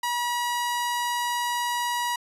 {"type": "tone", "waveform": "sawtooth", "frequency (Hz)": 964, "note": "B5", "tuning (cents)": -42, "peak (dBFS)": -21, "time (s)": [0.03, 2.16], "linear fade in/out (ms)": 5, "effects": ["resampled to 32000 Hz"]}